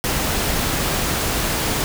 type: noise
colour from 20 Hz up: pink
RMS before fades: -21 dBFS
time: 0.04-1.84 s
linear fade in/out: 0 ms
effects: none